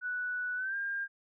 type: tone with pitch glide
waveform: sine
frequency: 1480 to 1604.7 Hz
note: F#6 to G6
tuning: 0 to +40 cents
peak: -32 dBFS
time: 0.01-1.08 s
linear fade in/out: 50 ms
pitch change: +140 cents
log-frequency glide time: 0.56-0.76 s
effects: none